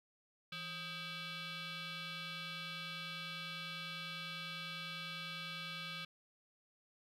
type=tone with frequency modulation; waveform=sine; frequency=545 Hz; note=C#5; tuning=29 cents flat; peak=-40 dBFS; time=0.52-6.05 s; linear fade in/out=5 ms; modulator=710 Hz; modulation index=5.2; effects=tanh soft clip ceiling -41 dBFS + 12-bit